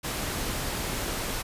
pink noise, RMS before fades -31 dBFS, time 0.03-1.43 s, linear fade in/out 20 ms, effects resampled to 32000 Hz

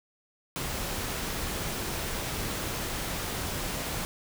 pink noise, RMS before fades -33 dBFS, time 0.56-4.05 s, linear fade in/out 0 ms, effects none

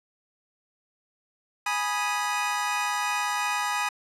25% pulse chord, G# minor, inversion none, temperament equal with one note detuned, 830.6 / 980.9 / 1244.5 Hz, G#5 / B5 / D#6, 0 / -12 / 0 cents, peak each -26 dBFS, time 1.66-3.89 s, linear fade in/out 5 ms, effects low-pass 10000 Hz 12 dB/octave

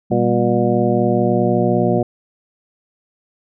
sine tone with pitch glide, 196 to 181.82 Hz, G3 to F#3, 0 to -30 cents, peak -20 dBFS, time 0.1-1.99 s, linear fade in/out 10 ms, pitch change -130 cents, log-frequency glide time 1.02-1.82 s
harmonic tone, 120 Hz, B2, 49 cents flat, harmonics 1 / 2 / 3 / 4 / 5 / 6, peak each -21 / -20 / -19 / -23 / -21 / -23 dBFS, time 0.11-2.03 s, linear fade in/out 5 ms
effects none

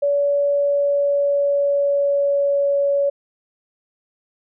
sine tone with pitch glide, 570 to 563.5 Hz, C#5 to C#5, +48 to +28 cents, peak -15 dBFS, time 0.02-3.1 s, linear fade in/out 10 ms, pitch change -20 cents, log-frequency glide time 0.51-2.76 s, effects none

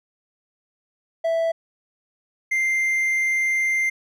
triangle tone pair in turn, 659.3 / 2093 Hz, E5 / C7, 0 / 0 cents, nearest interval octave + minor sixth, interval 2000 cents, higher second, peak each -17 dBFS, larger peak neither, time 1.24-1.52 / 2.51-3.9 s, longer second, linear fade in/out 10 ms, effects none

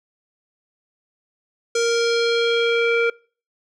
square tone with low-pass filter sweep, 466.2 Hz, A#4, in tune, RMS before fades -19 dBFS, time 1.75-3.1 s, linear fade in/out 5 ms, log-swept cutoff 6600 to 2100 Hz, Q 2.8, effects noise-tail reverb RT60 0.4 s tail -24 dB re dry

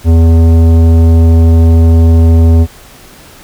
sine tone with tanh clipping, 82.41 Hz, E2, in tune, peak -4 dBFS, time 0.04-2.67 s, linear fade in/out 50 ms, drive 14 dB, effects pink hiss -36 dBFS RMS until 3.43 s

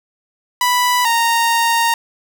sawtooth tone pair in turn, 987.8 / 926.8 Hz, B5 / A#5, 0 / -10 cents, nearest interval minor second, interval 110 cents, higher first, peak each -9 dBFS, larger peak neither, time 0.61-1.05 / 1.05-1.94 s, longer second, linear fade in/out 2 ms, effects none

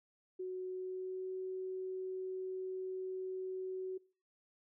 sine tone with pitch glide, 370 to 374.3 Hz, F#4 to F#4, 0 to +20 cents, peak -38 dBFS, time 0.39-3.98 s, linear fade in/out 10 ms, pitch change +20 cents, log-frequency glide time 0.67-1.32 s, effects noise-tail reverb RT60 0.4 s tail -23 dB re dry

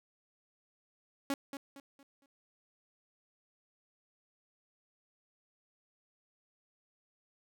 sawtooth tone with echo, 277.4 Hz, C#4, 1 cent sharp, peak -27 dBFS, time 1.3-1.34 s, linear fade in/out 2 ms, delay 230 ms, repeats 4, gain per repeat -9 dB, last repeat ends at 2.26 s, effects none

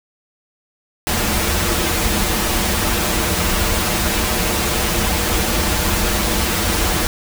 pink noise with comb filter, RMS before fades -18 dBFS, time 1.07-7.07 s, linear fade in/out 0 ms, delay 7.4 ms, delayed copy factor -0.7, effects none

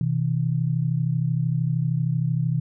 sine tone pair together, 126.99 / 160 Hz, B2 / D#3, +49 / +49 cents, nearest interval major third, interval 400 cents, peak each -23 dBFS, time 0.01-2.6 s, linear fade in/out 2 ms, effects none

